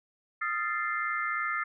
sine chord, F dominant seventh, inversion third, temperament equal with one note detuned, 1244.5 / 1367.4 / 1760 / 2093 Hz, Eb6 / F6 / A6 / C7, 0 / -37 / 0 / 0 cents, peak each -34 dBFS, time 0.41-1.64 s, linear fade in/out 10 ms, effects none

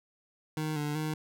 25% pulse tone with pitch steps, 155 / 148.1 / 154.8 Hz, D#3 / D3 / D#3, -6 / +15 / -9 cents, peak -27 dBFS, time 0.57-1.14 s, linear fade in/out 2 ms, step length 190 ms, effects none

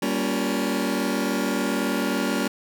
sawtooth chord, G half-diminished seventh, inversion none, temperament just, 196 / 235.2 / 282.2 / 352.8 Hz, G3 / Bb3 / Db4 / F4, 0 / +16 / +31 / +18 cents, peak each -24 / -23 / -23 / -27 dBFS, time 0.02-2.48 s, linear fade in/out 5 ms, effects none

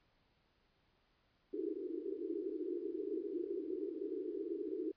pink band-pass noise, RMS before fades -41 dBFS, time 1.53-4.92 s, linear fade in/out 5 ms, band 310 to 430 Hz, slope 96 dB/octave, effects pink hiss -75 dBFS RMS until 4.96 s + resampled to 11025 Hz

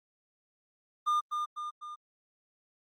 triangle tone with echo, 1208 Hz, D6, 48 cents sharp, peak -23 dBFS, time 1.06-1.21 s, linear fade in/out 20 ms, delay 250 ms, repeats 3, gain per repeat -5 dB, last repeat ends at 1.96 s, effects Opus 32 kbps

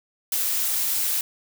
blue noise, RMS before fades -24 dBFS, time 0.32-1.21 s, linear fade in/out 2 ms, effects none

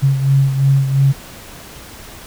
sine beating tone pair, 136.2 / 139.1 Hz, C#3 / C#3, -30 / +6 cents, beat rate 2.9 Hz, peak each -11 / -18 dBFS, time 0.02-1.13 s, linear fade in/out 20 ms, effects pink hiss -36 dBFS RMS until 2.26 s

